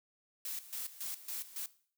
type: noise with tremolo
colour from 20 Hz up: blue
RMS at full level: -40 dBFS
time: 0.45-1.66 s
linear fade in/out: 2 ms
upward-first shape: square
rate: 3.6 Hz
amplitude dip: 80%
effects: noise-tail reverb RT60 0.5 s tail -18 dB re dry